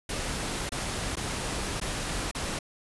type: noise with dropouts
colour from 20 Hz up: pink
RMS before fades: -32 dBFS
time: 0.09-2.59 s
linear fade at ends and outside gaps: 5 ms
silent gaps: 0.693-0.719 / 1.156-1.168 / 1.801-1.813 / 2.313-2.348 s
effects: resampled to 24000 Hz